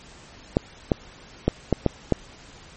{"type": "clicks", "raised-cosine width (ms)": 2, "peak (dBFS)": -4, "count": 6, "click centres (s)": [0.569, 0.918, 1.48, 1.727, 1.863, 2.123], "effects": ["pink hiss -47 dBFS RMS until 2.76 s", "MP3 32 kbps"]}